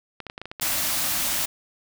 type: clicks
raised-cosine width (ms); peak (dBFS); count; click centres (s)
0.3; -19; 11; 0.203 / 0.267 / 0.299 / 0.379 / 0.416 / 0.456 / 0.515 / 0.598 / 0.629 / 0.67 / 0.736
type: band-stop noise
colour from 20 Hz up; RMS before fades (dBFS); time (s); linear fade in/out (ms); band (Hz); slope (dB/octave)
white; -25; 0.61-1.46; 10; 350 to 520; 96
effects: none